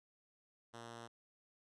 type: tone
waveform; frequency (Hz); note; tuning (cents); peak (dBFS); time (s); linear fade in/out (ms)
5% pulse; 116.54; A#2; 0; -38; 0.73-1.08; 20
effects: resampled to 22050 Hz